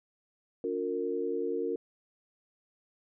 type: tone cluster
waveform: sine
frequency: 287.4 / 357.8 / 458.5 Hz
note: D4 / F4 / A#4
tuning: -37 / +42 / -29 cents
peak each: -37 / -34 / -32 dBFS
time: 0.64-1.76 s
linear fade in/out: 2 ms
effects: none